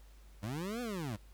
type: linear two-way sweep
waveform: 25% pulse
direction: up then down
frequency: 93.1 to 251.8 to 93.1 Hz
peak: -33 dBFS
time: 0.42-1.17 s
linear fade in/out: 20 ms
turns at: 0.81 s
effects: added 50 Hz sine -54 dBFS peak until 1.33 s + pink hiss -66 dBFS RMS until 1.33 s

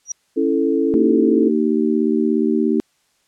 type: tone with exponential growth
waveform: sine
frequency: 5780 Hz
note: F#8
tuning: 41 cents flat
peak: -18 dBFS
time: 0.05-0.12 s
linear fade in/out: 5 ms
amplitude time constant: 15 ms
type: chord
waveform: sine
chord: A major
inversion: first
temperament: just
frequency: 275 / 330 / 440 Hz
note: C#4 / E4 / A4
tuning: -14 / +2 / 0 cents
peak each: -19 dBFS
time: 0.36-1.5 s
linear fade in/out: 20 ms
type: harmonic tone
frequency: 77 Hz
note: D#2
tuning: 17 cents flat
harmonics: 3 / 4 / 5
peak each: -18 / -19 / -20 dBFS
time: 0.94-2.8 s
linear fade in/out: 0 ms
effects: white hiss -63 dBFS RMS until 3.27 s + low-pass 9000 Hz 12 dB/octave

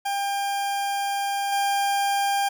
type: tone with level steps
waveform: 40% pulse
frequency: 799 Hz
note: G5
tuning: 33 cents sharp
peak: -23 / -20 dBFS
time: 0.05-2.49 s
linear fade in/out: 10 ms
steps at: 1.52 s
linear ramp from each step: 5 ms
effects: 9-bit

